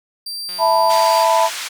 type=tone; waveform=40% pulse; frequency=4699 Hz; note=D8; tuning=in tune; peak=-24 dBFS; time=0.26-1.24 s; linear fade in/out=5 ms
type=click train; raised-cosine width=0.2 ms; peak=-21 dBFS; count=97; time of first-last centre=0.49-1.029 s; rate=178 Hz
type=chord; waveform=sine; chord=E suspended fourth; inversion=none; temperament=equal with one note detuned; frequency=659.3 / 886.1 / 987.8 Hz; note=E5 / A5 / B5; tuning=0 / +12 / 0 cents; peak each=-16 dBFS; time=0.58-1.5 s; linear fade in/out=50 ms
type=band-pass noise; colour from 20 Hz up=pink; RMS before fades=-27 dBFS; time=0.89-1.69 s; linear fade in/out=20 ms; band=1600 to 9100 Hz; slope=12 dB/octave
effects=none

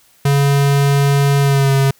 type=tone with pitch glide; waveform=square; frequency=140.6 to 136.6 Hz; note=C#3 to C#3; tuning=+25 to -25 cents; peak=-11 dBFS; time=0.25-1.91 s; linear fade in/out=5 ms; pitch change=-50 cents; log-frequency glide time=1.4-1.72 s; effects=white hiss -52 dBFS RMS until 1.99 s

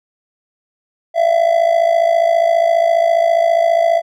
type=tone with amplitude modulation; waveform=triangle; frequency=670 Hz; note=E5; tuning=28 cents sharp; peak=-5 dBFS; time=1.14-4.02 s; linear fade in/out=50 ms; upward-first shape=sine; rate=54.8 Hz; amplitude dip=75%; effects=none

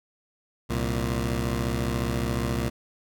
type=tone pair together; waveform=15% pulse; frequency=65.41 / 116.54 Hz; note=C2 / A#2; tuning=0 / 0 cents; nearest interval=minor seventh; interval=1000 cents; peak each=-21 / -22 dBFS; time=0.69-2.7 s; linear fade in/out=20 ms; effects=none

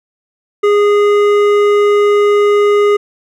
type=tone with hard clipping; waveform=sine; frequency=412 Hz; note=G#4; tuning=14 cents flat; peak=-9 dBFS; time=0.63-2.97 s; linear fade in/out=10 ms; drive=11 dB; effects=none

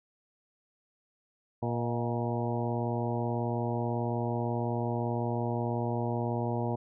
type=harmonic tone with a mistuned harmonic; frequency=118.3 Hz; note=A#2; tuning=26 cents sharp; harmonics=1 / 2 / 3 / 4 / 5 / 6 / 7 / 8; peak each=-32 / -35 / -37 / -38 / -39 / -40 / -40 / -41 dBFS; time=1.62-6.76 s; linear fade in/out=10 ms; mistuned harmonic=5; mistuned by=+57 cents; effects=none

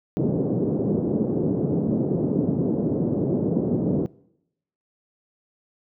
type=band-pass noise; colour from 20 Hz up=pink; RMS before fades=-23 dBFS; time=0.17-4.06 s; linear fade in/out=0 ms; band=140 to 450 Hz; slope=24 dB/octave; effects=noise-tail reverb RT60 0.8 s tail -22 dB re dry

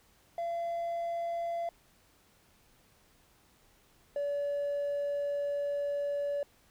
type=tone pair in turn; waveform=triangle; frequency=681 / 572.7 Hz; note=F5 / D5; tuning=-44 / -44 cents; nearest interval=minor third; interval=300 cents; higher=first; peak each=-29 / -27 dBFS; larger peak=second; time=0.38-1.69 / 4.16-6.43 s; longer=second; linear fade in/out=2 ms; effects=tanh soft clip ceiling -26 dBFS + pink hiss -65 dBFS RMS until 6.7 s

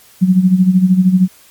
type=tone with tremolo; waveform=sine; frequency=185 Hz; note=F#3; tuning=in tune; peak=-4 dBFS; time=0.21-1.28 s; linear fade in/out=20 ms; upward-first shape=sine; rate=13 Hz; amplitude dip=70%; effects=white hiss -45 dBFS RMS until 1.5 s + MP3 96 kbps

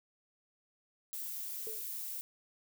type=noise; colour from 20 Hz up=violet; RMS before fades=-41 dBFS; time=1.13-2.21 s; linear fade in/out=0 ms
type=tone with exponential decay; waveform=sine; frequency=440.7 Hz; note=A4; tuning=3 cents sharp; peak=-40 dBFS; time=1.67-1.9 s; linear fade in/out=0 ms; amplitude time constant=49 ms
effects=none

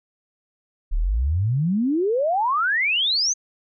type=exponential sweep; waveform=sine; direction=up; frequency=32.7 to 6460 Hz; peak=-18 dBFS; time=0.91-3.34 s; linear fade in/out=20 ms; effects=none

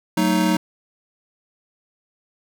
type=chord; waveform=square; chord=D# diminished; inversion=first; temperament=just; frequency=186.68 / 224 / 311.1 Hz; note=F#3 / A3 / D#4; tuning=+16 / +31 / 0 cents; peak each=-21 / -24 / -21 dBFS; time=0.17-0.57 s; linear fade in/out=5 ms; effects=none

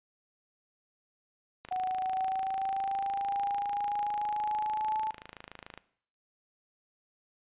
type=click train; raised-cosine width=0.3 ms; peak=-27 dBFS; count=112; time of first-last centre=1.65-5.776 s; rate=26.9 Hz
type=exponential sweep; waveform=sine; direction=up; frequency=740 to 871 Hz; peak=-29 dBFS; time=1.71-5.11 s; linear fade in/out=5 ms
effects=noise-tail reverb RT60 0.6 s tail -18 dB re dry + resampled to 8000 Hz

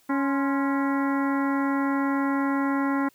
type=harmonic tone with a mistuned harmonic; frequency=277.2 Hz; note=C#4; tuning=in tune; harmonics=1 / 2 / 3 / 4 / 5 / 6 / 7 / 8; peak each=-23 / -35 / -33 / -32 / -34 / -40 / -37 / -46 dBFS; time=0.09-3.09 s; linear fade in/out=10 ms; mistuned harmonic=4; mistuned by=-85 cents; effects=white hiss -61 dBFS RMS until 3.14 s

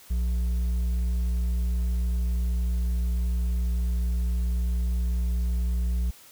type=tone with hard clipping; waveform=sine; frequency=60 Hz; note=B1; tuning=49 cents flat; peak=-24 dBFS; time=0.1-6.11 s; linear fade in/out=10 ms; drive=4 dB; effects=white hiss -51 dBFS RMS until 6.31 s

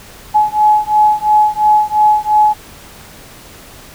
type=beating tone pair; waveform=sine; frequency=847 / 849.9 Hz; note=G#5 / G#5; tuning=+34 / +40 cents; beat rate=2.9 Hz; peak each=-11 dBFS; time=0.34-2.54 s; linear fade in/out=20 ms; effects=pink hiss -37 dBFS RMS until 3.94 s

